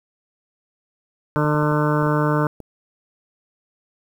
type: harmonic tone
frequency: 150 Hz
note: D3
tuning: 37 cents sharp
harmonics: 1 / 2 / 3 / 4 / 6 / 7 / 8 / 9 / 10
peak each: -20 / -23 / -25 / -26 / -28 / -28 / -29 / -30 / -30 dBFS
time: 1.36-2.47 s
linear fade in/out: 0 ms
type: clicks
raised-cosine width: 2 ms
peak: -23 dBFS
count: 7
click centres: 1.446 / 1.546 / 1.63 / 1.719 / 2.026 / 2.065 / 2.603 s
effects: 8-bit